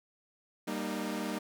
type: chord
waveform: sawtooth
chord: Eb major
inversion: first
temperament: equal with one note detuned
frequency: 196 / 233.1 / 306.3 Hz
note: G3 / Bb3 / Eb4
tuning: 0 / 0 / -27 cents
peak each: -34 dBFS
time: 0.67-1.39 s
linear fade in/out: 10 ms
effects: none